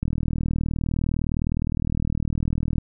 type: click train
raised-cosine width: 5 ms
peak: -12 dBFS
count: 110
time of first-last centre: 0.03-2.783 s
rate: 39.6 Hz
effects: none